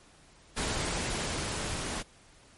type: noise with level ramp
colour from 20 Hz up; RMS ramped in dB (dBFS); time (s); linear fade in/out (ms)
pink; -31 to -35; 0.56-2.03; 20
effects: pink hiss -58 dBFS RMS until 2.57 s + MP3 48 kbps